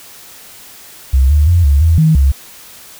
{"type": "tone with pitch steps", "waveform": "sine", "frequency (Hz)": [66, 74.3, 86.8, 70.8, 82, 158.2, 68.6], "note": ["C2", "D2", "F2", "C#2", "E2", "D#3", "C#2"], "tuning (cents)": [16, 21, -10, 37, -9, 29, -17], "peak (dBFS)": -6, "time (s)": [1.13, 2.32], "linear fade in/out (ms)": 10, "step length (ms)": 170, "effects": ["white hiss -37 dBFS RMS until 2.99 s"]}